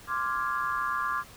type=chord; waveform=sine; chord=D half-diminished seventh; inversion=third; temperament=equal; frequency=1046.5 / 1174.7 / 1396.9 / 1661.2 Hz; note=C6 / D6 / F6 / Ab6; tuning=0 / 0 / 0 / 0 cents; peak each=-33 / -30 / -34 / -35 dBFS; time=0.07-1.24 s; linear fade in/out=50 ms; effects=pink hiss -50 dBFS RMS until 1.36 s